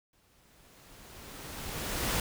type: noise with exponential growth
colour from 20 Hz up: pink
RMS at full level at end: -29 dBFS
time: 0.13-2.2 s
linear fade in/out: 2 ms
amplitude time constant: 450 ms
effects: none